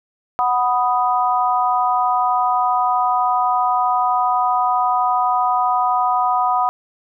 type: chord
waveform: sine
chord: B major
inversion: second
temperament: equal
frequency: 740 / 987.8 / 1244.5 Hz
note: F#5 / B5 / D#6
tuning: 0 / 0 / 0 cents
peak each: -18 / -19 / -20 dBFS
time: 0.39-6.69 s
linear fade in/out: 0 ms
effects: none